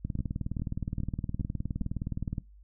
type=two click trains; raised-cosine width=5 ms; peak=-20 / -20 dBFS; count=5 / 46; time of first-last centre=0.19-1.816 / 0.05-2.382 s; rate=2.46 / 19.3 Hz; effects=noise-tail reverb RT60 0.2 s tail -19 dB re dry + added 50 Hz sine -51 dBFS peak until 2.63 s